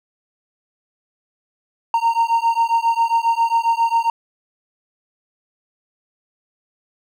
triangle beating tone pair, 918 / 925.4 Hz, A#5 / A#5, -27 / -13 cents, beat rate 7.4 Hz, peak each -16 / -16 dBFS, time 1.94-4.1 s, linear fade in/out 2 ms, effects none

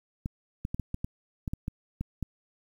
clicks, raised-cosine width 5 ms, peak -19 dBFS, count 11, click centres 0.259 / 0.651 / 0.745 / 0.797 / 0.944 / 1.045 / 1.478 / 1.535 / 1.681 / 2.01 / 2.227 s, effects 9-bit

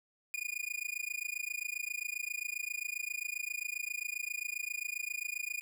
45% pulse tone with amplitude modulation, 2444 Hz, D#7, 32 cents flat, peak -32 dBFS, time 0.34-5.61 s, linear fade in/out 0 ms, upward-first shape sine, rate 27.5 Hz, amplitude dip 100%, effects none

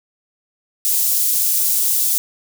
white high-pass noise, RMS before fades -17 dBFS, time 0.85-2.18 s, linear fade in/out 0 ms, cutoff 7200 Hz, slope 12 dB/octave, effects none

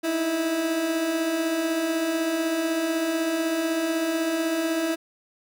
30% pulse beating tone pair, 311.1 / 327.1 Hz, D#4 / E4, 0 / -13 cents, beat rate 16 Hz, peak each -30 / -21 dBFS, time 0.03-4.96 s, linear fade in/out 20 ms, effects none

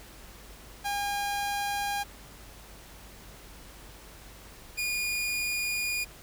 sawtooth tone pair in turn, 810 / 2438 Hz, G#5 / D#7, -43 / -36 cents, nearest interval octave + perfect fifth, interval 1907 cents, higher second, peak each -25 dBFS, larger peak neither, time 0.84-2.04 / 4.77-6.05 s, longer second, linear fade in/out 20 ms, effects added 50 Hz sine -51 dBFS peak until 6.22 s + pink hiss -50 dBFS RMS until 6.22 s

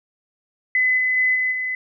sine tone with level steps, 2018 Hz, B6, 37 cents sharp, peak -15 / -17 / -15 / -18 / -22 dBFS, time 0.75-1.75 s, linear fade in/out 2 ms, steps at 0.97 / 1.16 / 1.34 / 1.51 s, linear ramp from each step 20 ms, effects none

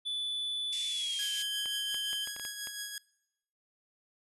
triangle tone with pitch glide, 3476 to 3115 Hz, A7 to G7, -22 to -12 cents, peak -31 dBFS, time 0.05-2.26 s, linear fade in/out 20 ms, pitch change -190 cents, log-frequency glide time 0.88-1.29 s
white band-pass noise, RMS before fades -43 dBFS, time 0.72-1.43 s, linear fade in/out 10 ms, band 2200 to 9400 Hz, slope 48 dB/octave
10% pulse tone with tremolo, 1661.2 Hz, G#6, in tune, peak -27 dBFS, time 1.19-2.98 s, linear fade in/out 2 ms, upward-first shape triangle, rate 5.7 Hz, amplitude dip 50%
clicks, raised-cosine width 0.3 ms, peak -29 dBFS, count 8, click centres 1.658 / 1.945 / 2.131 / 2.274 / 2.364 / 2.397 / 2.451 / 2.672 s
effects noise-tail reverb RT60 0.9 s tail -24 dB re dry + resampled to 32000 Hz

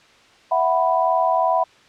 sine chord, E suspended second, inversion none, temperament just, 659.3 / 741.7 / 988.9 Hz, E5 / F#5 / B5, 0 / +4 / +2 cents, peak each -20 dBFS, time 0.51-1.64 s, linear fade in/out 10 ms, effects white hiss -51 dBFS RMS until 1.88 s + low-pass 4000 Hz 12 dB/octave

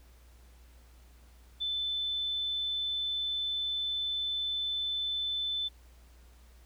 sine tone, 3520 Hz, A7, in tune, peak -30 dBFS, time 1.6-5.69 s, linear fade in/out 20 ms, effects added 60 Hz sine -54 dBFS peak until 6.65 s + pink hiss -64 dBFS RMS until 6.65 s

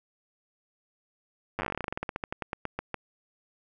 slowing click train, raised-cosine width 0.5 ms, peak -16 dBFS, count 27, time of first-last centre 1.59-2.943 s, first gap 9 ms, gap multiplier 1.12, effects none

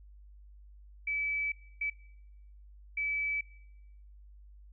sine tone bursts at uneven times, 2300 Hz, D7, 37 cents flat, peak -30 dBFS, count 3, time 1.07-1.52 / 1.81-1.9 / 2.97-3.41 s, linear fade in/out 5 ms, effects noise-tail reverb RT60 0.9 s tail -22 dB re dry + added 50 Hz sine -51 dBFS peak until 4.72 s

